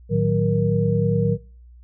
sine tone cluster, 110.9 / 153.9 / 183.8 / 470.3 Hz, A2 / D#3 / F#3 / A#4, +14 / -19 / -11 / +15 cents, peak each -22 dBFS, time 0.09-1.38 s, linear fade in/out 50 ms, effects noise-tail reverb RT60 0.4 s tail -23 dB re dry + added 60 Hz sine -43 dBFS peak until 1.83 s

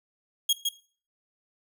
sawtooth tone with echo, 3282 Hz, G#7, 21 cents flat, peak -17 dBFS, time 0.49-0.53 s, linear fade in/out 5 ms, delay 160 ms, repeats 1, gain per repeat -4 dB, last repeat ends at 0.69 s, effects noise-tail reverb RT60 0.4 s tail -17 dB re dry

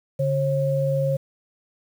sine tone pair together, 143.03 / 540 Hz, D3 / C#5, -45 / -45 cents, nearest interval octave + major seventh, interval 2300 cents, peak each -22 / -22 dBFS, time 0.19-1.17 s, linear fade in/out 10 ms, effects 8-bit

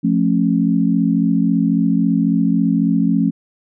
sine chord, F augmented, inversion none, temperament just, 174.61 / 218.3 / 272.8 Hz, F3 / A3 / C#4, 0 / -13 / -28 cents, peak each -17 dBFS, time 0.03-3.31 s, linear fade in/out 20 ms, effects none

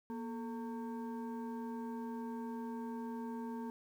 sine tone with frequency modulation, 236.7 Hz, A#3, 27 cents sharp, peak -39 dBFS, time 0.1-3.7 s, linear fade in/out 0 ms, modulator 676 Hz, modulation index 0.81, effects 11-bit

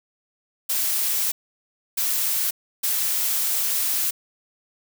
blue noise bursts at uneven times, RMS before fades -23 dBFS, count 3, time 0.69-1.32 / 1.97-2.51 / 2.83-4.11 s, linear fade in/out 10 ms, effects none

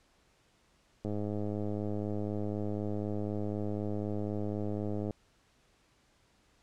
click train, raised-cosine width 2 ms, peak -23 dBFS, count 423, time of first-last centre 1.05-5.108 s, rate 104 Hz, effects pink hiss -68 dBFS RMS until 6.62 s + low-pass 8000 Hz 12 dB/octave

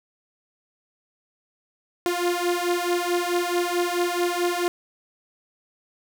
sawtooth beating tone pair, 349.2 / 353.8 Hz, F4 / F4, 0 / +23 cents, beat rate 4.6 Hz, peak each -21 dBFS, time 2.06-4.68 s, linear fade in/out 0 ms, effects none

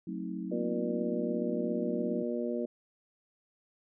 sine chord, F# diminished seventh, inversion none, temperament just, 185 / 222 / 266.4 / 319.7 Hz, F#3 / A3 / C4 / Eb4, 0 / +16 / +31 / +47 cents, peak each -38 / -41 / -42 / -40 dBFS, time 0.07-2.23 s, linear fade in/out 5 ms
harmonic tone, 119.6 Hz, A#2, 45 cents sharp, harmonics 2 / 3 / 4 / 5, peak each -34 / -36 / -37 / -38 dBFS, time 0.51-2.66 s, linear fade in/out 10 ms
effects none

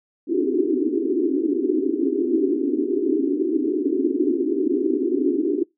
white band-pass noise, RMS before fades -21 dBFS, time 0.27-5.64 s, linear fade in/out 20 ms, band 260 to 400 Hz, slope 96 dB/octave, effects noise-tail reverb RT60 0.2 s tail -26 dB re dry

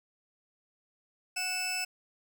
20% pulse tone pair together, 738 / 2630 Hz, F#5 / E7, -5 / -5 cents, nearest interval octave + minor seventh, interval 2200 cents, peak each -34 / -27 dBFS, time 1.36-1.85 s, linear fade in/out 10 ms, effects none

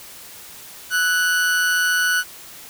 40% pulse tone with amplitude modulation, 1480 Hz, F#6, in tune, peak -14 dBFS, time 0.9-2.24 s, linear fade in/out 50 ms, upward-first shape sine, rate 174 Hz, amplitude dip 40%, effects white hiss -40 dBFS RMS until 2.69 s

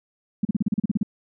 sine tone bursts, 207.7 Hz, G#3, in tune, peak -17 dBFS, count 11, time 0.43-1.031 s, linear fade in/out 5 ms, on 21 ms, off 37 ms, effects none

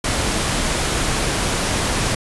pink noise, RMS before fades -20 dBFS, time 0.04-2.15 s, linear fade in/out 5 ms, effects resampled to 24000 Hz

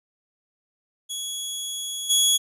20% pulse tone with level steps, 3352 Hz, G#7, 15 cents sharp, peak -23 / -11 dBFS, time 1.09-2.38 s, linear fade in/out 20 ms, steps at 2.09 s, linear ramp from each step 20 ms, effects none

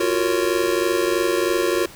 square chord, Gb major seventh, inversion third, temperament just, 346.9 / 370 / 462.5 / 555 Hz, F4 / Gb4 / Bb4 / Db5, -12 / 0 / -14 / +2 cents, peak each -23 / -24 / -25 / -27 dBFS, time 0-1.86 s, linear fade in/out 5 ms, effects pink hiss -42 dBFS RMS until 1.95 s

